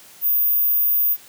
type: tone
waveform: sine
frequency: 14917 Hz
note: A#9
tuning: in tune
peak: -15 dBFS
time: 0.21-1.17 s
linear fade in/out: 50 ms
effects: white hiss -46 dBFS RMS until 1.28 s + high-pass 80 Hz 12 dB/octave